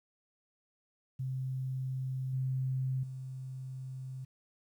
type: tone with level steps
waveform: sine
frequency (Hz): 130.81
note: C3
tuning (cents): 0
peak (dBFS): -33 / -30 / -39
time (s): 1.19-4.25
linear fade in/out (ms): 10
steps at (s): 2.33 / 3.03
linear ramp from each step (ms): 5
effects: 11-bit